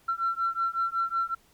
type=beating tone pair; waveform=sine; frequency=1351 / 1356.4 Hz; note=E6 / E6; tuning=+42 / +49 cents; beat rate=5.4 Hz; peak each=-28 dBFS; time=0.08-1.35 s; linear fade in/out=10 ms; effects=tanh soft clip ceiling -19 dBFS + pink hiss -62 dBFS RMS until 1.53 s